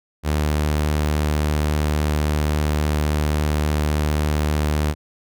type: tone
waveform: sawtooth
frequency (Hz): 75.3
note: D2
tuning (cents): +44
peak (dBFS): -14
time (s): 0.23-4.95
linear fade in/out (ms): 50
effects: none